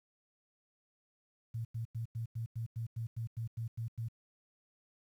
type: tone bursts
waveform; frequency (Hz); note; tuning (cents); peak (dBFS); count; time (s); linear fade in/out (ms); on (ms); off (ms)
sine; 114.3; A#2; -34; -35; 13; 1.54-4.086; 10; 110; 93
effects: 11-bit